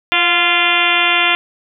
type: harmonic tone with a mistuned harmonic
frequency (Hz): 345.9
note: F4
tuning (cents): -17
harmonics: 1 / 2 / 3 / 4 / 5 / 6 / 7 / 8 / 9 / 10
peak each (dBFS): -26 / -22 / -22 / -20 / -23 / -19 / -18 / -18 / -21 / -21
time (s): 0.12-1.35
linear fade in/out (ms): 0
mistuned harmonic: 2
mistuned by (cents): +41
effects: none